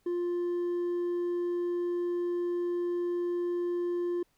sine tone with hard clipping, 350.3 Hz, F4, 5 cents sharp, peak -29 dBFS, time 0.06-4.23 s, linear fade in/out 5 ms, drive 2 dB, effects pink hiss -72 dBFS RMS until 4.37 s

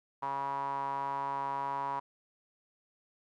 sawtooth tone with band-pass filter, 138.59 Hz, C#3, in tune, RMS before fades -35 dBFS, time 0.22-2 s, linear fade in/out 10 ms, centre 970 Hz, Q 8.4, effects none

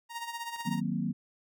sawtooth tone with tremolo, 934 Hz, A#5, 3 cents sharp, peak -30 dBFS, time 0.09-0.81 s, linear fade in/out 50 ms, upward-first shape sine, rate 16 Hz, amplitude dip 65%
clicks, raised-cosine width 0.3 ms, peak -37 dBFS, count 2, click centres 0.562 / 0.607 s
sine chord, C half-diminished seventh, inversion first, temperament equal, 155.56 / 185 / 233.1 / 261.6 Hz, Eb3 / Gb3 / Bb3 / C4, 0 / 0 / 0 / 0 cents, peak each -35 / -33 / -33 / -38 dBFS, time 0.65-1.13 s, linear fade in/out 20 ms
effects none

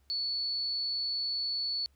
sine tone, 4435 Hz, C#8, in tune, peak -30 dBFS, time 0.1-1.86 s, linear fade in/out 0 ms, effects added 68 Hz sine -64 dBFS peak until 1.95 s + pink hiss -73 dBFS RMS until 1.95 s

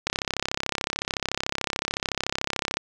click train, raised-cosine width 0.2 ms, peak -7 dBFS, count 92, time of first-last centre 0.07-2.77 s, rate 33.7 Hz, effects none

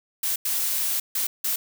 blue noise bursts at uneven times, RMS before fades -25 dBFS, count 4, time 0.23-0.36 / 0.45-1 / 1.15-1.27 / 1.44-1.56 s, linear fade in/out 5 ms, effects none

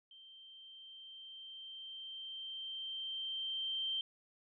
sine tone with level ramp, 3136 Hz, G7, in tune, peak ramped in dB -55 to -34 dBFS, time 0.11-4.01 s, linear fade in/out 2 ms, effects none

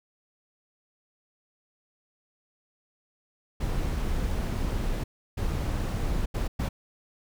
brown noise bursts at uneven times, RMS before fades -28 dBFS, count 4, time 3.6-5.04 / 5.37-6.26 / 6.34-6.48 / 6.59-6.69 s, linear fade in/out 10 ms, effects none

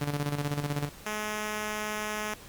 sawtooth tone with tremolo, 145.1 Hz, D3, 21 cents flat, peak -23 dBFS, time 0.01-0.89 s, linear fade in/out 5 ms, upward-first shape square, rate 16 Hz, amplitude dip 60%
5% pulse tone, 212.5 Hz, G#3, 40 cents sharp, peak -20 dBFS, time 1.06-2.34 s, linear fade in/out 2 ms
effects pink hiss -49 dBFS RMS until 2.48 s + Opus 48 kbps

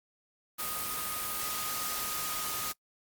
sine tone in noise, 1244.5 Hz, D#6, in tune, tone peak -40 dBFS, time 0.58-2.73 s, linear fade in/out 20 ms, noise white, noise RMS -35 dBFS, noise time 0.58-2.73 s, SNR -8 dB, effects noise-tail reverb RT60 0.1 s tail -24 dB re dry + Opus 32 kbps

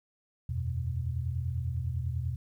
sine chord, E suspended second, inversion none, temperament equal, 82.41 / 92.5 / 123.47 Hz, E2 / F#2 / B2, 0 / 0 / 0 cents, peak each -33 / -37 / -33 dBFS, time 0.49-2.36 s, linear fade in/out 5 ms, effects 11-bit

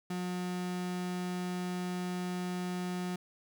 35% pulse tone, 180 Hz, F#3, 47 cents flat, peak -32 dBFS, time 0.1-3.16 s, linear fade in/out 5 ms, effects none

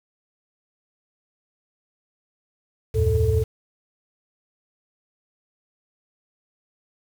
sine tone cluster, 75.4 / 89.5 / 112.2 / 440.1 Hz, D2 / F2 / A2 / A4, +46 / +43 / +34 / 0 cents, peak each -22 dBFS, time 2.94-3.44 s, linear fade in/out 20 ms, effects tanh soft clip ceiling -8 dBFS + 7-bit

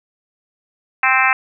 harmonic tone, 261.6 Hz, C4, in tune, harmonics 3 / 4 / 5 / 6 / 7 / 8 / 9 / 10, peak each -20 / -20 / -20 / -20 / -20 / -20 / -20 / -20 dBFS, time 1.03-1.33 s, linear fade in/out 2 ms, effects none

